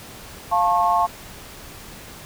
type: chord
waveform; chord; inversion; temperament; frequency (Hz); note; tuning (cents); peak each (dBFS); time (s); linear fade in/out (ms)
sine; F augmented; none; equal with one note detuned; 698.5 / 880 / 1087.2; F5 / A5 / C#6; 0 / 0 / -34; -20; 0.51-1.07; 20
effects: pink hiss -40 dBFS RMS until 2.25 s